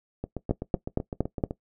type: two click trains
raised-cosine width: 2 ms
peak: -10 / -18 dBFS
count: 5 / 11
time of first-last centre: 0.51-1.438 / 0.24-1.509 s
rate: 4.31 / 7.88 Hz
effects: noise-tail reverb RT60 0.1 s tail -18 dB re dry